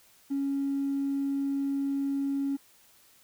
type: tone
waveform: triangle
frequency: 277.1 Hz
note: C#4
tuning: 1 cent flat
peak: -23 dBFS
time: 0.3-2.57 s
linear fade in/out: 20 ms
effects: tanh soft clip ceiling -24 dBFS + white hiss -60 dBFS RMS until 3.23 s